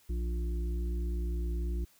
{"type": "harmonic tone with a mistuned harmonic", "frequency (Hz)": 58.27, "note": "A#1", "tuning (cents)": 0, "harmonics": [1, 3, 5, 6], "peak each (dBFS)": [-30, -44, -49, -45], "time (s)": [0.09, 1.85], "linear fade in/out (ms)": 10, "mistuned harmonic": 1, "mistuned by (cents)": 32, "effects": ["white hiss -64 dBFS RMS until 1.99 s"]}